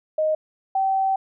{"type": "tone pair in turn", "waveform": "sine", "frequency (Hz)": [622.3, 771.2], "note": ["D#5", "G5"], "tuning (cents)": [0, -28], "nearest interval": "major third", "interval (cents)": 372, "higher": "second", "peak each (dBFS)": -18, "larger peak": "neither", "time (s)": [[0.18, 0.35], [0.75, 1.16]], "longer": "second", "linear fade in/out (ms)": 5, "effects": []}